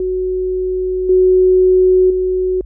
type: tone with level steps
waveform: sine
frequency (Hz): 370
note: F#4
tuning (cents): 0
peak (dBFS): -15 / -7 / -13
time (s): 0-2.61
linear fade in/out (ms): 2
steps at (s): 1.09 / 2.1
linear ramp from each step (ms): 5
effects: added 50 Hz sine -30 dBFS peak until 2.65 s